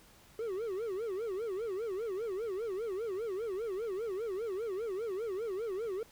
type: tone with vibrato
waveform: triangle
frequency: 415.3 Hz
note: G#4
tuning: in tune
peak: -32 dBFS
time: 0.39-6.03 s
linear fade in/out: 2 ms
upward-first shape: sine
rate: 5 Hz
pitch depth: 220 cents each way
effects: pink hiss -60 dBFS RMS until 6.11 s